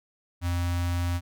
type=tone with notch filter; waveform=square; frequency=87.31 Hz; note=F2; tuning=in tune; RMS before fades=-27 dBFS; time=0.41-1.21 s; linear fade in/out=50 ms; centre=440 Hz; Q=1.3; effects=none